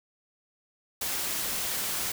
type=noise; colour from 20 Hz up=white; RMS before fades=-31 dBFS; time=1.01-2.12 s; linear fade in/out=5 ms; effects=none